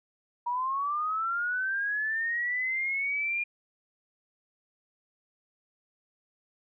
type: linear sweep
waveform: sine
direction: up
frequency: 949 to 2422 Hz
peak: -27 dBFS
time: 0.46-3.44 s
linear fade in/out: 10 ms
effects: none